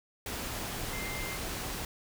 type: tone in noise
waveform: sine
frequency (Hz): 2093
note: C7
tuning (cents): 0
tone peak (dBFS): -40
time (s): 0.93-1.36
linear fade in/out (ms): 2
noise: pink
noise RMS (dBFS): -37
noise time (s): 0.26-1.85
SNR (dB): -6
effects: none